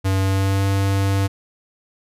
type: tone with pitch glide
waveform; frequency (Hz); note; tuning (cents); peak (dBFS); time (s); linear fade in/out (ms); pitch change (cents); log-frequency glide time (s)
square; 96 to 97.96; G2 to G2; -36 to -1; -17; 0.04-1.28; 20; +35; 0.2-0.65
effects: resampled to 32000 Hz